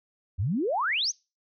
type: exponential sweep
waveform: sine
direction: up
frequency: 80.4 to 6700 Hz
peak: -24 dBFS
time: 0.38-1.12 s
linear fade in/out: 20 ms
effects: noise-tail reverb RT60 0.3 s tail -26 dB re dry